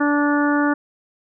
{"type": "harmonic tone", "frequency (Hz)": 291.2, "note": "D4", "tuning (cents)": -15, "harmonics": [1, 2, 3, 4, 5, 6], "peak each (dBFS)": [-17, -26, -26, -26, -24, -29], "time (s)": [0, 0.74], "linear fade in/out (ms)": 10, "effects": []}